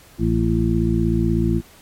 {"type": "harmonic tone", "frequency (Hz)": 56.3, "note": "A1", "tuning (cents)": 40, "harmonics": [1, 2, 3, 4, 6], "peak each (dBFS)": [-22, -22, -22, -22, -22], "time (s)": [0.18, 1.62], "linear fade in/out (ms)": 50, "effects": ["pink hiss -48 dBFS RMS until 1.81 s", "MP3 64 kbps"]}